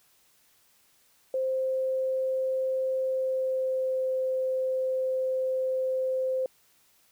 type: tone with pitch glide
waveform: sine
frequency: 523.3 to 519.7 Hz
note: C5 to C5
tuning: 0 to -12 cents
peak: -25 dBFS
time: 1.34-6.46 s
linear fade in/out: 2 ms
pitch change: -12 cents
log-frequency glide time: 2.97-4.12 s
effects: white hiss -64 dBFS RMS until 7.11 s